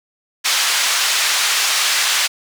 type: band-pass noise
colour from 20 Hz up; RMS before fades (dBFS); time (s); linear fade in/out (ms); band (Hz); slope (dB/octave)
white; -17; 0.44-2.28; 20; 1100 to 5800; 12
effects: none